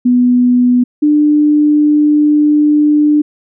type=tone pair in turn; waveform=sine; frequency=246.9 / 298.2 Hz; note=B3 / D4; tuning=0 / +27 cents; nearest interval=minor third; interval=327 cents; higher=second; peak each=-6 dBFS; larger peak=neither; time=0.05-0.84 / 1.02-3.22 s; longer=second; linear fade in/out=10 ms; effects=none